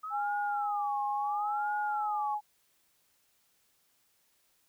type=tone with vibrato; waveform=sine; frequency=1244.5 Hz; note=D#6; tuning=in tune; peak=-36 dBFS; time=0.03-2.35 s; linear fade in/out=10 ms; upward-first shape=sine; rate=0.72 Hz; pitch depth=250 cents each way
type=tone with pitch glide; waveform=sine; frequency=823 to 839.3 Hz; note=G#5 to G#5; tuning=-16 to +18 cents; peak=-30 dBFS; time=0.1-2.41 s; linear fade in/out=50 ms; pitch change=+34 cents; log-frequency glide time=0.89-2.02 s
effects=white hiss -71 dBFS RMS until 4.68 s